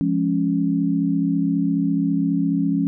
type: chord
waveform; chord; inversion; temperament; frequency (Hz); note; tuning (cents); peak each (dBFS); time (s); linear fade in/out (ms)
sine; Db major; first; just; 173.24 / 207.9 / 277.2; F3 / Ab3 / Db4; -14 / +2 / 0; -22 / -24 / -20; 0.01-2.87; 0
effects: none